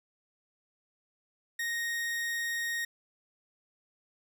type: tone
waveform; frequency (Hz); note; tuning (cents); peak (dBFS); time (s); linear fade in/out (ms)
40% pulse; 1864.7; A#6; 0; -30; 1.59-2.85; 5
effects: none